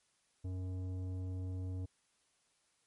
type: tone with tanh clipping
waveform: sine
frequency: 92.5 Hz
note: F#2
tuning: in tune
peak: -39 dBFS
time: 0.44-1.86 s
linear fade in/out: 10 ms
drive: 12 dB
effects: white hiss -75 dBFS RMS until 2.86 s + MP3 48 kbps